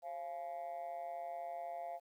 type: tone with amplitude modulation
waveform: sine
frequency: 690 Hz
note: F5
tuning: 21 cents flat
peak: -35 dBFS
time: 0.02-2 s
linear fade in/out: 50 ms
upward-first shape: sine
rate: 156 Hz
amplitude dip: 90%
effects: tanh soft clip ceiling -37 dBFS + 12-bit